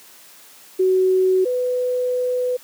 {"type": "tone pair in turn", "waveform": "sine", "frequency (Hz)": [374, 499], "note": ["F#4", "B4"], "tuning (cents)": [19, 18], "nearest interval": "perfect fourth", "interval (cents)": 499, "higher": "second", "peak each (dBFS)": [-13, -18], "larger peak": "first", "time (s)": [[0.79, 1.45], [1.45, 2.57]], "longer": "second", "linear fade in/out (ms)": 10, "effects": ["white hiss -46 dBFS RMS until 2.63 s", "high-pass 200 Hz 12 dB/octave"]}